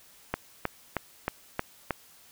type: click train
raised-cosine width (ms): 0.5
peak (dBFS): -12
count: 6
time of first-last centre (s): 0.34-1.907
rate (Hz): 3.19
effects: white hiss -56 dBFS RMS until 2.31 s